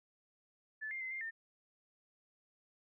sine tone with pitch steps, 1740 / 2109 / 2056 / 2107 / 1807 Hz, A6 / C7 / C7 / C7 / A6, -20 / +13 / -31 / +12 / +46 cents, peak -39 dBFS, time 0.81-1.31 s, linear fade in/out 20 ms, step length 100 ms, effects none

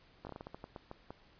slowing click train, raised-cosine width 1 ms, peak -30 dBFS, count 12, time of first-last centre 0.25-1.106 s, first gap 19 ms, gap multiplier 1.26, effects pink hiss -64 dBFS RMS until 1.39 s + resampled to 11025 Hz

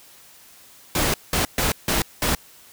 pink noise bursts at uneven times, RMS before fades -21 dBFS, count 5, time 0.95-1.14 / 1.33-1.45 / 1.58-1.72 / 1.88-2.02 / 2.22-2.35 s, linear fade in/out 2 ms, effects white hiss -49 dBFS RMS until 2.72 s

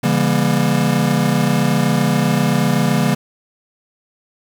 square chord, C# diminished seventh, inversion none, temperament just, 138.59 / 166.31 / 199.57 / 239.5 Hz, C#3 / E3 / G3 / Bb3, 0 / +16 / +31 / +47 cents, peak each -20 dBFS, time 0.03-3.15 s, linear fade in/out 10 ms, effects 7-bit

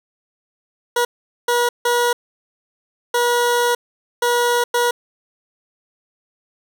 20% pulse tone bursts at uneven times, 481.6 Hz, B4, 44 cents flat, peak -10 dBFS, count 6, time 0.96-1.05 / 1.48-1.69 / 1.85-2.13 / 3.14-3.75 / 4.22-4.64 / 4.74-4.91 s, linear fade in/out 5 ms, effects none

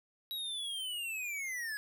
square linear sweep, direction down, 3870 to 1661.2 Hz, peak -37 dBFS, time 0.31-1.77 s, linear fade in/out 0 ms, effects none

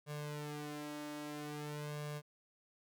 sawtooth tone with flanger, 148.5 Hz, D3, 20 cents sharp, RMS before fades -44 dBFS, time 0.06-2.22 s, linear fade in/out 50 ms, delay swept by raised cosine 1.8 to 3.2 ms, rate 0.5 Hz, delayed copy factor +0.9, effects none

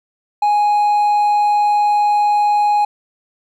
triangle tone with hard clipping, 830.6 Hz, G#5, in tune, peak -12 dBFS, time 0.42-2.85 s, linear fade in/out 5 ms, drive 5 dB, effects none

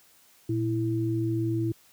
sine tone pair together, 116.64 / 329.9 Hz, A#2 / E4, +1 / +1 cents, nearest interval octave + tritone, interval 1800 cents, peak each -27 dBFS, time 0.49-1.72 s, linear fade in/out 5 ms, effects white hiss -59 dBFS RMS until 1.92 s + high-pass 60 Hz 12 dB/octave

